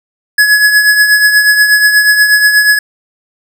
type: tone with tremolo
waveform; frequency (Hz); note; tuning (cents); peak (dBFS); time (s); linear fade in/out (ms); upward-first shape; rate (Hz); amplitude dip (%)
square; 1691; G#6; +31; -3; 0.38-2.79; 5; triangle; 8.3; 60
effects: none